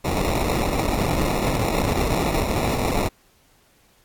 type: noise with sample-and-hold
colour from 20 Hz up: pink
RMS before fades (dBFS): -22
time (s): 0.04-3.09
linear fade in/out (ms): 10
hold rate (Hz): 1575
effects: pink hiss -59 dBFS RMS until 4.04 s + AAC 64 kbps